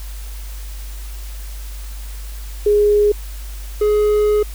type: tone pair in turn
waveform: sine / triangle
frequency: 415.3 / 420.1 Hz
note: G#4 / G#4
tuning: 0 / +20 cents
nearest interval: unison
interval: 20 cents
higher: second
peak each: -10 dBFS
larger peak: neither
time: 2.66-3.12 / 3.81-4.43 s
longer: second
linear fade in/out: 5 ms
effects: added 50 Hz sine -27 dBFS peak until 4.54 s + white hiss -40 dBFS RMS until 4.54 s